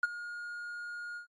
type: tone with ADSR envelope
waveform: triangle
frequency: 1429 Hz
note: F6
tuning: 39 cents sharp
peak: -19 dBFS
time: 0.03-1.27 s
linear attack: 4 ms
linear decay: 26 ms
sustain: -18 dB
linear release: 110 ms
effects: tanh soft clip ceiling -21 dBFS + AAC 32 kbps